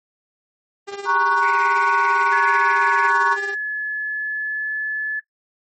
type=tone with tremolo; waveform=sawtooth; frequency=400 Hz; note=G4; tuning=35 cents sharp; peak=-22 dBFS; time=0.87-3.55 s; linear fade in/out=20 ms; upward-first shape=triangle; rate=18 Hz; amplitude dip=75%
type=chord; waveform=sine; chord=F# major; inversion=first; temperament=equal with one note detuned; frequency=937.2 / 1108.7 / 1480 Hz; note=A#5 / C#6 / F#6; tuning=+9 / 0 / 0 cents; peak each=-19 dBFS; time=1.05-3.37 s; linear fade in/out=50 ms
type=band-pass noise; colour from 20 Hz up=white; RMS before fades=-32 dBFS; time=1.4-3.12 s; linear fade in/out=50 ms; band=2000 to 2400 Hz; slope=96 dB/octave
type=tone with pitch glide; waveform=sine; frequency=1700 to 1725.7 Hz; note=G#6 to A6; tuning=+40 to -34 cents; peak=-20 dBFS; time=2.32-5.2 s; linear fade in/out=10 ms; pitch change=+26 cents; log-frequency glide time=2.97-4.78 s
effects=noise-tail reverb RT60 0.1 s tail -18 dB re dry + MP3 32 kbps